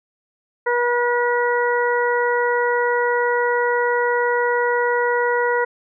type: harmonic tone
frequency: 483 Hz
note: B4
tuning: 39 cents flat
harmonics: 1 / 2 / 3 / 4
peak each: -19 / -22 / -24 / -25 dBFS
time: 0.66-5.65 s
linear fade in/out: 10 ms
effects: none